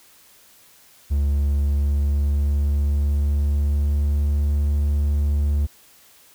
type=tone with pitch glide; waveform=triangle; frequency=71.1 to 72.68 Hz; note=C#2 to D2; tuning=+45 to -17 cents; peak=-15 dBFS; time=1.1-5.67 s; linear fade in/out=20 ms; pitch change=+38 cents; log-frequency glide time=1.36-4.43 s; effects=white hiss -52 dBFS RMS until 6.34 s